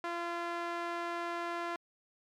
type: tone with band-pass filter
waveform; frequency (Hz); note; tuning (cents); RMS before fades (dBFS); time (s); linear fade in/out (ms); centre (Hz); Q
sawtooth; 343; F4; -31; -37; 0.04-1.76; 2; 1200; 0.99
effects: MP3 96 kbps